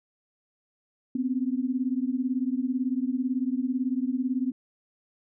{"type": "beating tone pair", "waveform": "sine", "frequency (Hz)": [248.8, 266.8], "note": ["B3", "C4"], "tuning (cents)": [13, 34], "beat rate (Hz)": 18, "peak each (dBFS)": [-27, -28], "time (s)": [1.15, 4.52], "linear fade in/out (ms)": 5, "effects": []}